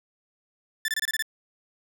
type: tone bursts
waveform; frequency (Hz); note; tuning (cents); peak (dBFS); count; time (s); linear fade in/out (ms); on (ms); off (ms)
sawtooth; 1760; A6; 0; -21; 7; 0.85-1.224; 2; 32; 25
effects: none